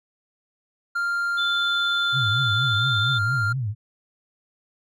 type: tone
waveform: triangle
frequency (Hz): 1395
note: F6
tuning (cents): -2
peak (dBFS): -20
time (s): 0.95-3.53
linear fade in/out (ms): 10
type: tone with pitch glide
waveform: sine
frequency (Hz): 3517 to 3556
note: A7 to A7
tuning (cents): -1 to +18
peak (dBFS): -24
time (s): 1.37-3.19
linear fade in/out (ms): 20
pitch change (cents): +19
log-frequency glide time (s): 2.67-2.84
type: tone with vibrato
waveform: sine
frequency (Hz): 117.2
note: A#2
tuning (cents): +10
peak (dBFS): -23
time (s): 2.12-3.75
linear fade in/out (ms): 50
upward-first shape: triangle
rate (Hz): 4.3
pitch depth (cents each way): 290
effects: none